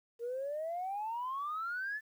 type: exponential sweep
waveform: sine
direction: up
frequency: 458.9 to 1772 Hz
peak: -34 dBFS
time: 0.19-2.01 s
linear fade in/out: 50 ms
effects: tanh soft clip ceiling -31 dBFS + 11-bit